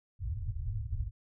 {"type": "low-pass noise", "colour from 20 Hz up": "white", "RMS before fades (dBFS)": -35, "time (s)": [0.19, 1.11], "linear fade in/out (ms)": 50, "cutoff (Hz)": 120, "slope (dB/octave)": 96, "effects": []}